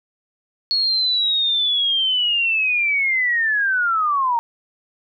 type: linear sweep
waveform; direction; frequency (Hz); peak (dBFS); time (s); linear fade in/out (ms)
sine; down; 4357 to 913; -16; 0.71-4.39; 0
effects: none